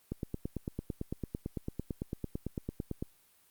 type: click train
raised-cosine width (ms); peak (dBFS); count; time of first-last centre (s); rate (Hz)
3; -22; 27; 0.12-3.025; 8.95
effects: white hiss -66 dBFS RMS until 3.5 s + Opus 32 kbps